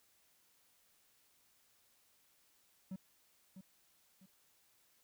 triangle tone with echo, 188.8 Hz, F#3, 35 cents sharp, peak -39 dBFS, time 2.91-2.96 s, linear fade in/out 5 ms, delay 650 ms, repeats 2, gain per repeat -9 dB, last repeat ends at 4.26 s, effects white hiss -72 dBFS RMS until 5.03 s

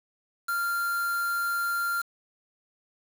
triangle tone with quantisation, 1389 Hz, F6, 10 cents flat, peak -24 dBFS, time 0.48-2.02 s, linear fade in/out 10 ms, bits 6, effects none

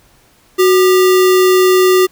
sine tone with sample-and-hold, 370 Hz, F#4, in tune, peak -6 dBFS, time 0.58-2.07 s, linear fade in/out 20 ms, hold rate 1575 Hz, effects pink hiss -50 dBFS RMS until 2.11 s

